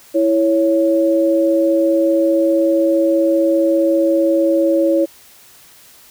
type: tone pair together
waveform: sine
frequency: 329.7 / 555.1 Hz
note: E4 / C#5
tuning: 0 / +2 cents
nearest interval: major sixth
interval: 902 cents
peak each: -14 dBFS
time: 0.14-5.06 s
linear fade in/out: 20 ms
effects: white hiss -45 dBFS RMS until 6.1 s